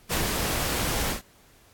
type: noise with ADSR envelope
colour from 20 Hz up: pink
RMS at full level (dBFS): -24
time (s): 0.09-1.22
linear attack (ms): 43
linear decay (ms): 57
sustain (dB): -3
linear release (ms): 130
effects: pink hiss -57 dBFS RMS until 1.73 s + AAC 64 kbps